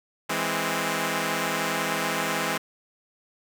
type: chord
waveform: 5% pulse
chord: E augmented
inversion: none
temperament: equal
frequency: 164.81 / 207.7 / 261.6 Hz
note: E3 / G#3 / B#3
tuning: 0 / 0 / 0 cents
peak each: -18 dBFS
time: 0.29-2.58 s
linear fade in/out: 10 ms
effects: none